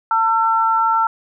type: tone pair together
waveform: sine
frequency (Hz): 899 / 1347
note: A5 / E6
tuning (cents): +37 / +37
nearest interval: perfect fifth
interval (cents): 700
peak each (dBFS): -16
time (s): 0.11-1.07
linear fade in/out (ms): 2
effects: none